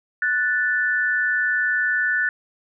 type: tone pair together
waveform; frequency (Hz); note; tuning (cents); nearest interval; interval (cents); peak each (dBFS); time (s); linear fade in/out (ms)
sine; 1480 / 1760; F#6 / A6; 0 / 0; minor third; 300; -21; 0.22-2.29; 2
effects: none